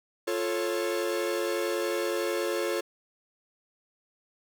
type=chord; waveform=45% pulse; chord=F augmented; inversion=none; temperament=equal with one note detuned; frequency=349.2 / 440 / 549.3 Hz; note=F4 / A4 / C#5; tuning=0 / 0 / -16 cents; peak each=-31 / -32 / -32 dBFS; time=0.27-2.81 s; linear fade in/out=10 ms; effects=none